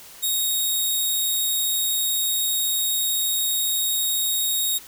10% pulse tone, 3758 Hz, A#7, 13 cents sharp, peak -13 dBFS, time 0.22-4.79 s, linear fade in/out 20 ms, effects white hiss -44 dBFS RMS until 4.87 s

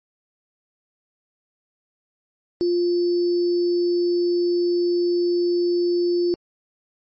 sine tone with sample-and-hold, 350 Hz, F4, 4 cents sharp, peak -17 dBFS, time 2.61-6.34 s, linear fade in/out 0 ms, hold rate 4900 Hz, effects MP3 32 kbps

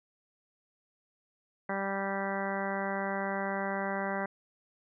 harmonic tone, 196 Hz, G3, in tune, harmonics 1 / 2 / 3 / 4 / 5 / 6 / 7 / 8 / 9 / 10, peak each -37 / -40 / -37 / -38 / -41 / -43 / -45 / -40 / -47 / -41 dBFS, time 1.69-4.26 s, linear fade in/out 5 ms, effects none

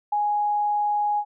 sine tone with ADSR envelope, 830.6 Hz, G#5, in tune, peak -18 dBFS, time 0.12-1.25 s, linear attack 8 ms, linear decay 3 ms, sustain -2 dB, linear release 64 ms, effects none

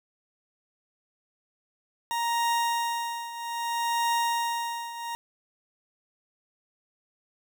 40% pulse tone with tremolo, 935 Hz, A#5, 5 cents sharp, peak -22 dBFS, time 2.11-5.15 s, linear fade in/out 0 ms, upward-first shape triangle, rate 0.62 Hz, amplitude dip 80%, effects none

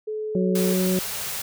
sine tone, 430.1 Hz, A4, 39 cents flat, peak -26 dBFS, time 0.07-0.74 s, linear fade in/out 10 ms
harmonic tone, 185 Hz, F#3, in tune, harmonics 1 / 2 / 3, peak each -21 / -25 / -30 dBFS, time 0.35-0.99 s, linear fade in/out 2 ms
white band-stop noise, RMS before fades -30 dBFS, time 0.55-1.42 s, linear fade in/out 5 ms, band 220 to 380 Hz, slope 96 dB/octave
effects none

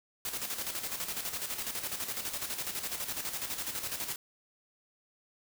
white noise with tremolo, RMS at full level -35 dBFS, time 0.25-4.16 s, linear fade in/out 2 ms, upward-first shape square, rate 12 Hz, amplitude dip 55%, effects none

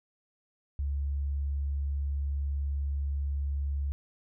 sine tone, 70.4 Hz, C#2, 27 cents sharp, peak -28 dBFS, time 0.79-3.92 s, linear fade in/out 0 ms, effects none

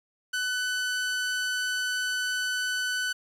sawtooth tone, 1499 Hz, F#6, 22 cents sharp, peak -23 dBFS, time 0.33-3.13 s, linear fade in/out 10 ms, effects low-pass 10000 Hz 12 dB/octave + 9-bit

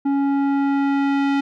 square tone with low-pass filter sweep, 278.3 Hz, C#4, 7 cents sharp, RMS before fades -19 dBFS, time 0.05-1.41 s, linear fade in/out 10 ms, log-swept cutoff 770 to 3000 Hz, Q 0.81, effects none

